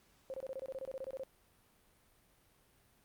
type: tone bursts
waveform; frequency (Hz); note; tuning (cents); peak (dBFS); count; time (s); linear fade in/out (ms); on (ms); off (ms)
sine; 530; C5; +22; -39; 15; 0.3-1.235; 0; 39; 25
effects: pink hiss -69 dBFS RMS until 3.04 s + Opus 48 kbps